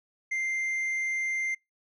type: tone with tanh clipping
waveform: sine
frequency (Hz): 2093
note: C7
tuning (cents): 0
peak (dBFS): -28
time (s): 0.31-1.55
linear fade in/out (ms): 10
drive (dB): 4
effects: noise-tail reverb RT60 0.2 s tail -26 dB re dry